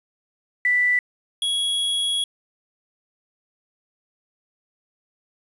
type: tone pair in turn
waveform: sine / square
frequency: 1975.5 / 3331 Hz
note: B6 / G#7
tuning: 0 / +4 cents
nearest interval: major sixth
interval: 904 cents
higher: second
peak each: -16 / -21 dBFS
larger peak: first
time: 0.65-0.99 / 1.42-2.24 s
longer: second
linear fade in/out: 2 ms
effects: resampled to 24000 Hz + 8-bit